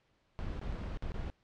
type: noise with dropouts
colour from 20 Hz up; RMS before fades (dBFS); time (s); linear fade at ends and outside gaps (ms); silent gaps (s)
brown; -38; 0.39-1.3; 0; 0.594-0.614 / 0.72-0.724 / 0.974-1.024 / 1.119-1.142
effects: pink hiss -73 dBFS RMS until 1.43 s + low-pass 4000 Hz 12 dB/octave